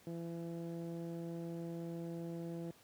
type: tone with low-pass filter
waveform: 15% pulse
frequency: 168.2 Hz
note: E3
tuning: 35 cents sharp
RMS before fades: -43 dBFS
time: 0.07-2.71 s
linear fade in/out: 0 ms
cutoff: 450 Hz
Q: 0.63
effects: pink hiss -64 dBFS RMS until 2.83 s + high-pass 100 Hz 12 dB/octave